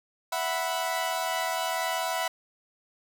sawtooth chord, E suspended second, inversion none, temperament equal, 659.3 / 740 / 987.8 Hz, E5 / F#5 / B5, 0 / 0 / 0 cents, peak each -28 dBFS, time 0.32-2.28 s, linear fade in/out 5 ms, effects none

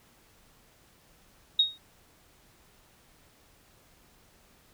sine tone with exponential decay, 3754 Hz, A#7, 11 cents sharp, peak -16 dBFS, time 1.59-1.78 s, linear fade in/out 5 ms, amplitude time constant 41 ms, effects pink hiss -61 dBFS RMS until 4.73 s

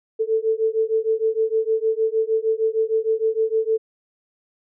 sine beating tone pair, 440 / 446.5 Hz, A4 / A4, 0 / +25 cents, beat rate 6.5 Hz, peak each -21 dBFS, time 0.19-3.78 s, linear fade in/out 20 ms, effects none

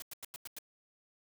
white noise bursts, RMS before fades -44 dBFS, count 6, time 0-0.587 s, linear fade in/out 2 ms, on 22 ms, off 91 ms, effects none

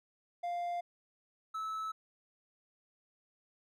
triangle tone pair in turn, 698.5 / 1303.8 Hz, F5 / E6, 0 / -19 cents, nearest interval major seventh, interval 1081 cents, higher second, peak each -32 / -34 dBFS, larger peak first, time 0.43-0.81 / 1.54-1.92 s, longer neither, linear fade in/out 10 ms, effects none

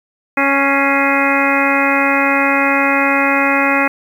harmonic tone with a mistuned harmonic, 277.2 Hz, C#4, in tune, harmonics 1 / 2 / 3 / 4 / 5 / 6 / 7 / 8 / 9, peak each -18 / -20 / -20 / -21 / -20 / -22 / -21 / -20 / -19 dBFS, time 0.37-3.88 s, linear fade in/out 5 ms, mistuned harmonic 8, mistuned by -78 cents, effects 7-bit

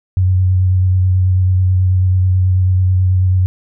sine tone with vibrato, 92.5 Hz, F#2, in tune, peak -9 dBFS, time 0.17-3.46 s, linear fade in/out 0 ms, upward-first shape sine, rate 9.2 Hz, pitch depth 20 cents each way, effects none

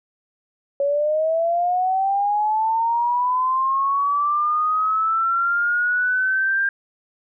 sine linear sweep, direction up, 556 to 1600 Hz, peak -17 dBFS, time 0.8-6.69 s, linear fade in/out 2 ms, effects none

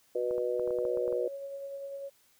harmonic tone, 122.5 Hz, B2, 14 cents flat, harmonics 3 / 4 / 5, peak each -34 / -30 / -36 dBFS, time 0.15-1.28 s, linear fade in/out 5 ms
clicks, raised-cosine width 1 ms, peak -31 dBFS, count 10, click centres 0.31 / 0.381 / 0.596 / 0.676 / 0.707 / 0.787 / 0.852 / 0.973 / 1.079 / 1.126 s
sine tone with tremolo, 554.4 Hz, C#5, in tune, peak -36 dBFS, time 0.82-2.1 s, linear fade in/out 20 ms, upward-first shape sine, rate 10 Hz, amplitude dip 30%
effects white hiss -66 dBFS RMS until 2.39 s

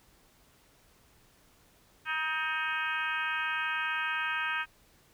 harmonic tone with a mistuned harmonic, 315.5 Hz, D#4, 24 cents sharp, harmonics 3 / 4 / 5 / 6 / 7 / 8 / 9 / 10, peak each -39 / -37 / -33 / -39 / -43 / -36 / -44 / -45 dBFS, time 2.05-4.66 s, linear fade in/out 50 ms, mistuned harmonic 6, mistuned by -47 cents, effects pink hiss -63 dBFS RMS until 5.13 s

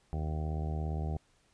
harmonic tone, 77.4 Hz, D#2, 9 cents flat, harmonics 1 / 2 / 3 / 4 / 5 / 6 / 7 / 8 / 9 / 10, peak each -33 / -37 / -47 / -49 / -47 / -51 / -54 / -53 / -49 / -48 dBFS, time 0.13-1.17 s, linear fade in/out 0 ms, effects pink hiss -69 dBFS RMS until 1.53 s + resampled to 22050 Hz

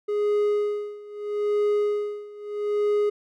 triangle tone with tremolo, 415.3 Hz, G#4, in tune, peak -17 dBFS, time 0.08-3.1 s, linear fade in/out 10 ms, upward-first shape sine, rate 0.78 Hz, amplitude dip 90%, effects none

